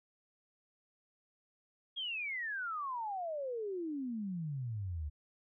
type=exponential sweep; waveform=sine; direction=down; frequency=3322 to 70.9 Hz; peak=-36 dBFS; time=1.96-5.1 s; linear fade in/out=20 ms; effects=none